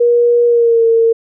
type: tone with pitch glide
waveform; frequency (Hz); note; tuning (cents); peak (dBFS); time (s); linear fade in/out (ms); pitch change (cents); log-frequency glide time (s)
sine; 477.3 to 456.5; A#4 to A#4; +41 to -36; -7; 0-1.13; 10; -77; 0.46-0.84
effects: none

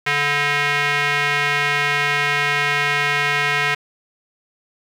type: tone with band-pass filter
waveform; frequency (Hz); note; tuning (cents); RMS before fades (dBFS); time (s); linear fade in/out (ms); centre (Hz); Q
square; 144.8; D3; -24; -19; 0.06-3.75; 10; 2100; 2.3
effects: 7-bit

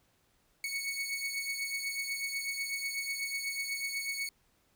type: beating tone pair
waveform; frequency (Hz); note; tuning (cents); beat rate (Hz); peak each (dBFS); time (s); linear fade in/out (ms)
sawtooth; 2217 / 2225.1; C#7 / C#7; 0 / +6; 8.1; -32 / -36; 0.64-4.29; 2
effects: pink hiss -71 dBFS RMS until 4.75 s

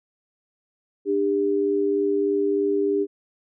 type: tone pair together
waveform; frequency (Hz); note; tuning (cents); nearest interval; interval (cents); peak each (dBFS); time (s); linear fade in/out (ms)
sine; 297.2 / 400.4; D4 / G4; +21 / +37; perfect fourth; 516; -25 / -20; 1.05-3.07; 50
effects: none

